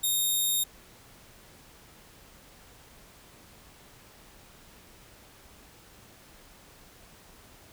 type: tone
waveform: 10% pulse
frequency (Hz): 3700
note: A#7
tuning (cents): -14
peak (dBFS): -17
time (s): 0.03-0.64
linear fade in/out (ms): 10
effects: pink hiss -54 dBFS RMS until 7.72 s